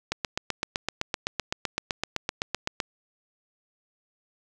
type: click train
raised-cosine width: 0.2 ms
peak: -9 dBFS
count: 22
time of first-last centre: 0.12-2.802 s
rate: 7.83 Hz
effects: none